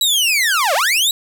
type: linear two-way sweep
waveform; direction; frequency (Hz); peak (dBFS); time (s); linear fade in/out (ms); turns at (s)
sawtooth; down then up; 3951 to 523.3 to 3951; -10; 0.01-1.11; 2; 0.74
effects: none